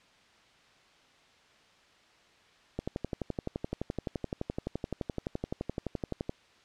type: click train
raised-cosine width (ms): 2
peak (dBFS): -19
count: 42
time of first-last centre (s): 2.79-6.294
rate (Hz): 11.7
effects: white hiss -61 dBFS RMS until 6.64 s + low-pass 4000 Hz 12 dB/octave